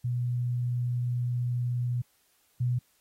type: tone pair in turn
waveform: sine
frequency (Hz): 122.4 / 123.32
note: B2 / B2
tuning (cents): -15 / -2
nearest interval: unison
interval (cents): 13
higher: second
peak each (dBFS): -26 / -24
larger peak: second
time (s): 0.04-2.02 / 2.6-2.79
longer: first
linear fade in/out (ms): 10
effects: white hiss -68 dBFS RMS until 3 s + AAC 48 kbps